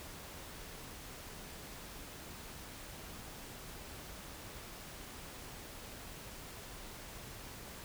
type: silence
effects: pink hiss -49 dBFS RMS until 7.84 s